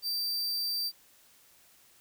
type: tone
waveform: 45% pulse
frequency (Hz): 4674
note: D8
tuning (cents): -9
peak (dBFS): -29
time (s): 0.02-0.92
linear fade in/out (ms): 50
effects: white hiss -61 dBFS RMS until 2 s